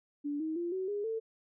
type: tone with pitch steps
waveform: sine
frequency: 290 / 316.2 / 344.9 / 376.1 / 410.1 / 447.2 Hz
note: D4 / D#4 / F4 / F#4 / G#4 / A4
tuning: -22 / +28 / -22 / +28 / -22 / +28 cents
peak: -32 dBFS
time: 0.24-1.2 s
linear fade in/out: 20 ms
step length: 160 ms
effects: none